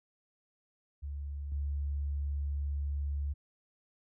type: tone with level steps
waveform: sine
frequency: 71.4 Hz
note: D2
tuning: 48 cents flat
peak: -36 / -31 dBFS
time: 1.02-3.34 s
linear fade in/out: 20 ms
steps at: 1.52 s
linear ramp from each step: 2 ms
effects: none